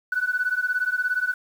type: beating tone pair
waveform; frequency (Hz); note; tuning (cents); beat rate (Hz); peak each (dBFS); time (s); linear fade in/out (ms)
sine; 1480 / 1497; F#6 / F#6; 0 / +20; 17; -24; 0.12-1.34; 5
effects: tanh soft clip ceiling -14 dBFS + 8-bit